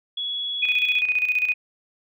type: tone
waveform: sine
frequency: 3370 Hz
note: G#7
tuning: 25 cents sharp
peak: -25 dBFS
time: 0.17-1.01 s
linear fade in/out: 5 ms
type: tone with tremolo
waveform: sine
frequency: 2489 Hz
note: D#7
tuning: in tune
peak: -17 dBFS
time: 0.62-1.54 s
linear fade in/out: 10 ms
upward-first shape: square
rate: 15 Hz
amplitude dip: 60%
effects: none